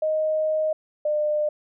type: tone pair in turn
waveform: sine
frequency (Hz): 623 / 601.5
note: D#5 / D5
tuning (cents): +2 / +41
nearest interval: minor second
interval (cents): 61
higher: first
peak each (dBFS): -20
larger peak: neither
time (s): 0.02-0.73 / 1.05-1.49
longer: first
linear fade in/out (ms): 5
effects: none